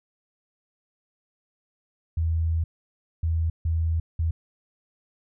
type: tone bursts at uneven times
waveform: sine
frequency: 81.7 Hz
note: E2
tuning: 15 cents flat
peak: -21 dBFS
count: 4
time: 2.17-2.64 / 3.23-3.5 / 3.65-4 / 4.19-4.31 s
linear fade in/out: 5 ms
effects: none